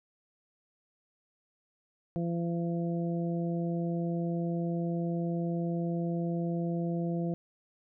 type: harmonic tone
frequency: 170 Hz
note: F3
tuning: 46 cents flat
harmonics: 1 / 2 / 3 / 4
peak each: -30 / -36 / -40 / -42 dBFS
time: 2.16-7.34 s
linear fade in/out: 0 ms
effects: none